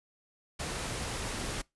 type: noise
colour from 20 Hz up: pink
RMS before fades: -36 dBFS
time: 0.59-1.62 s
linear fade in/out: 10 ms
effects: noise-tail reverb RT60 0.2 s tail -24 dB re dry + resampled to 24000 Hz